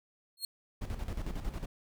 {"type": "tone with exponential growth", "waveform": "sawtooth", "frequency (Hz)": 4265, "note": "C8", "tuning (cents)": 32, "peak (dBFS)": -27, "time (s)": [0.37, 0.45], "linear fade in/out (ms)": 2, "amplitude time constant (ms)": 17}
{"type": "noise with tremolo", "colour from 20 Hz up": "brown", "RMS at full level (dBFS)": -35, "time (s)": [0.81, 1.66], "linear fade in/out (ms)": 10, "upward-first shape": "square", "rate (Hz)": 11, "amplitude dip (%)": 60}
{"effects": []}